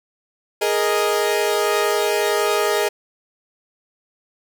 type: chord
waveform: sawtooth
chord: Ab suspended second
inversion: none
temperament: equal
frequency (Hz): 415.3 / 466.2 / 622.3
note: Ab4 / Bb4 / Eb5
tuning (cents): 0 / 0 / 0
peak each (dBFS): -16 / -19 / -19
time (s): 0.61-2.89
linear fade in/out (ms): 10
effects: none